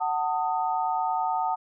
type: chord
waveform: sine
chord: D# diminished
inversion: first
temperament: just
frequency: 746.7 / 896 / 1244.5 Hz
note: F#5 / A5 / D#6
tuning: +16 / +31 / 0 cents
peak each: -27 / -27 / -32 dBFS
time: 0-1.56 s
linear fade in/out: 20 ms
effects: none